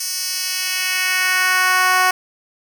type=tone with high-pass filter sweep; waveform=10% pulse; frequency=369.4 Hz; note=F#4; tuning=3 cents flat; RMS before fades=-18 dBFS; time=0-2.11 s; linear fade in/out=5 ms; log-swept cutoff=6100 to 820 Hz; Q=1.3; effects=7-bit